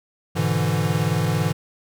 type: chord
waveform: square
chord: E dominant seventh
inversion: first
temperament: equal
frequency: 103.83 / 123.47 / 146.83 / 164.81 Hz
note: G#2 / B2 / D3 / E3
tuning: 0 / 0 / 0 / 0 cents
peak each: -26 / -28 / -25 / -24 dBFS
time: 0.35-1.53 s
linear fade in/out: 20 ms
effects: none